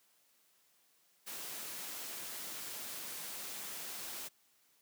white noise, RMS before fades -44 dBFS, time 1.26-4.29 s, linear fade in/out 20 ms, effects white hiss -71 dBFS RMS until 4.81 s + high-pass 150 Hz 12 dB/octave

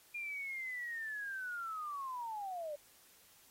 sine linear sweep, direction down, 2419 to 571 Hz, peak -39 dBFS, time 0.14-2.76 s, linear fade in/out 10 ms, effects white hiss -64 dBFS RMS until 3.5 s + AAC 48 kbps

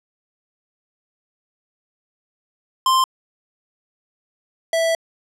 square tone pair in turn, 1046.5 / 657.8 Hz, C6 / E5, 0 / -4 cents, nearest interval minor sixth, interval 804 cents, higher first, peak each -14 / -17 dBFS, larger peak first, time 2.86-3.04 / 4.73-4.95 s, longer second, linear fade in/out 2 ms, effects low-pass 11000 Hz 12 dB/octave

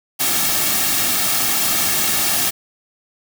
white noise with comb filter, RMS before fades -18 dBFS, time 0.19-2.51 s, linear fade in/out 20 ms, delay 2 ms, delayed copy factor -0.6, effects none

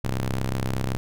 sawtooth ring-modulated tone, 65.41 Hz, C2, in tune, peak -17 dBFS, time 0.04-0.97 s, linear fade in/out 0 ms, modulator 51.4 Hz, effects none

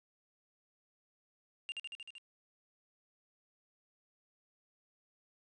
triangle tone with echo, 2794 Hz, F7, in tune, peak -35 dBFS, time 1.69-1.72 s, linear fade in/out 0 ms, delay 77 ms, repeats 6, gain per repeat -2 dB, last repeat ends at 2.182 s, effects resampled to 22050 Hz + 12-bit

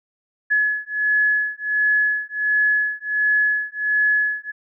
sine beating tone pair, 1700 / 1701.4 Hz, G#6 / G#6, +40 / +41 cents, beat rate 1.4 Hz, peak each -20 dBFS, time 0.5-4.52 s, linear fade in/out 20 ms, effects none

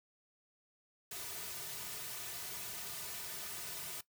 white noise with comb filter, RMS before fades -44 dBFS, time 1.11-4.01 s, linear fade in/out 5 ms, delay 3.7 ms, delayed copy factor -0.95, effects noise-tail reverb RT60 0.1 s tail -18 dB re dry

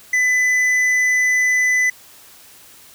sine tone with hard clipping, 2002 Hz, B6, 23 cents sharp, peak -15 dBFS, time 0.13-1.9 s, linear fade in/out 5 ms, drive 6 dB, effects white hiss -45 dBFS RMS until 2.94 s

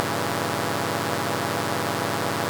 5% pulse chord, G diminished seventh, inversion none, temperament equal, 98 / 116.54 / 138.59 / 164.81 Hz, G2 / Bb2 / Db3 / Fb3, 0 / 0 / 0 / 0 cents, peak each -18 dBFS, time 0-2.49 s, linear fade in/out 0 ms, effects none

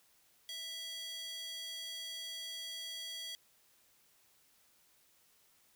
square tone with high-pass filter, 659.3 Hz, E5, in tune, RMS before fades -44 dBFS, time 0.49-3.35 s, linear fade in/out 0 ms, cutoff 3400 Hz, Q 2.8, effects white hiss -69 dBFS RMS until 5.75 s

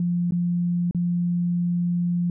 sine tone with dropouts, 174.61 Hz, F3, in tune, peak -20 dBFS, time 0-2.3 s, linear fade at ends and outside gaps 2 ms, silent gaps 0.309-0.321 / 0.911-0.947 s, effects none

